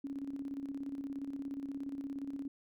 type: tone with tremolo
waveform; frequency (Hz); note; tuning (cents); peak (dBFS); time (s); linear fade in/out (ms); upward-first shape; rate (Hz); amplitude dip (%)
sine; 277.2; C#4; 0; -36; 0.04-2.48; 5; square; 17; 55
effects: none